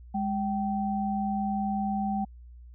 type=tone pair together; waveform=sine; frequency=205 / 774 Hz; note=G#3 / G5; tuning=-22 / -22 cents; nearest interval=octave + major seventh; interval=2300 cents; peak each=-28 / -30 dBFS; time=0.14-2.25 s; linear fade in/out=10 ms; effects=added 60 Hz sine -45 dBFS peak until 2.74 s